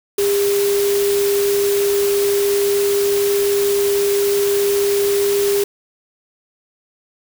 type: tone in noise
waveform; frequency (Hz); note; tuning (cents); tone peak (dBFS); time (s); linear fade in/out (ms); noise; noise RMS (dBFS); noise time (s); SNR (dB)
sine; 402.8; G4; +47; -14; 0.18-5.64; 5; white; -25; 0.18-5.64; +8
effects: none